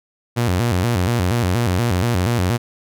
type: tone with vibrato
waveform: sawtooth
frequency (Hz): 103.83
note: G#2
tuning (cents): 0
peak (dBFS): -12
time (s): 0.36-2.58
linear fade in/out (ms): 20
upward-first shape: square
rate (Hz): 4.2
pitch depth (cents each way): 240
effects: none